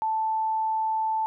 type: tone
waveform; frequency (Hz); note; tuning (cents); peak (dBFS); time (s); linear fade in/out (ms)
sine; 880; A5; 0; -23; 0.02-1.26; 0
effects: none